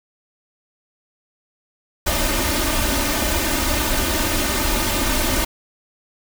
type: noise with comb filter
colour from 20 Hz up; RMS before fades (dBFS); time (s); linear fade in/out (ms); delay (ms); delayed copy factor
pink; -20; 2.06-5.45; 10; 3.3; +0.85
effects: none